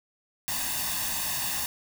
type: noise with comb filter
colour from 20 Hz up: white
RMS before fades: -30 dBFS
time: 0.48-1.66 s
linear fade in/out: 0 ms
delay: 1.1 ms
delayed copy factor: +0.75
effects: none